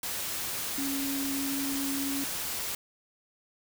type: tone in noise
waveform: sine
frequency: 276 Hz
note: C#4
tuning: 7 cents flat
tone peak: -31 dBFS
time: 0.78-2.24 s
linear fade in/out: 2 ms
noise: white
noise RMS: -34 dBFS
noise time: 0.03-2.75 s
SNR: 0 dB
effects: none